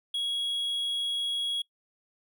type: tone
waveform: triangle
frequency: 3322 Hz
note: G#7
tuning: in tune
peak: -26 dBFS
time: 0.14-1.62 s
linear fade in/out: 5 ms
effects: noise-tail reverb RT60 0.1 s tail -23 dB re dry